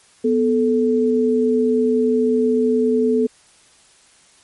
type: tone pair together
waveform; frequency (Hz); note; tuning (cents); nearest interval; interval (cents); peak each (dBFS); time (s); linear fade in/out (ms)
sine; 246.9 / 436.8; B3 / A4; 0 / -13; minor seventh; 987; -17 / -16; 0.24-3.27; 10
effects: white hiss -52 dBFS RMS until 4.43 s + MP3 48 kbps